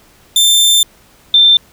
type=tone pair in turn; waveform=sawtooth / sine; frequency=3570 / 3570 Hz; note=A7 / A7; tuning=+24 / +24 cents; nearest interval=unison; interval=0 cents; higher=neither; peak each=-4 / -4 dBFS; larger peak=neither; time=0.36-0.83 / 1.34-1.57 s; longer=first; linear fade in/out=2 ms; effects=pink hiss -47 dBFS RMS until 1.72 s